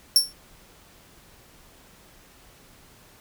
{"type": "tone with exponential decay", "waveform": "sawtooth", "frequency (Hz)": 5450, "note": "F8", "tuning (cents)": -43, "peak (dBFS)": -8, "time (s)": [0.16, 0.33], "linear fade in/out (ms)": 1, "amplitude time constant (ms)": 35, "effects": ["pink hiss -53 dBFS RMS until 3.2 s"]}